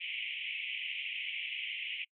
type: band-pass noise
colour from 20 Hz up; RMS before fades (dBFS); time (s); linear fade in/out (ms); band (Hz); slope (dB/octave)
white; -39; 0-2.05; 20; 2100 to 3100; 96
effects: noise-tail reverb RT60 0.1 s tail -26 dB re dry